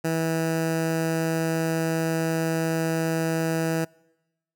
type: tone with notch filter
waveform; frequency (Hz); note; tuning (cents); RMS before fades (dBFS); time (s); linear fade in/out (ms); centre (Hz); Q
15% pulse; 162.8; E3; -21; -25; 0.04-3.85; 10; 3500; 1.9
effects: noise-tail reverb RT60 1.0 s tail -26 dB re dry